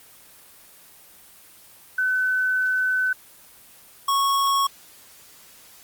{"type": "tone pair in turn", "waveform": ["sine", "square"], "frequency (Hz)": [1512, 1103.4], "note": ["F#6", "C#6"], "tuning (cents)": [37, -8], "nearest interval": "perfect fourth", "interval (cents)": 545, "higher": "first", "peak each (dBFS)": -19, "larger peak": "neither", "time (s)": [[1.98, 3.13], [4.08, 4.67]], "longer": "first", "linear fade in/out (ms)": 5, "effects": ["white hiss -49 dBFS RMS until 5.83 s", "Opus 24 kbps"]}